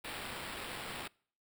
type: noise with sample-and-hold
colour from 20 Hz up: violet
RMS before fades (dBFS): -43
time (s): 0.04-1.08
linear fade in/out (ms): 10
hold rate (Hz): 6300
effects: noise-tail reverb RT60 0.5 s tail -25 dB re dry